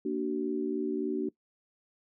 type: chord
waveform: sine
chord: Bb augmented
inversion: none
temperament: equal with one note detuned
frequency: 233.1 / 293.7 / 377.3 Hz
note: Bb3 / D4 / F#4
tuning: 0 / 0 / +34 cents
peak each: -35 / -32 / -32 dBFS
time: 0.05-1.29 s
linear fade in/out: 5 ms
effects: noise-tail reverb RT60 0.1 s tail -21 dB re dry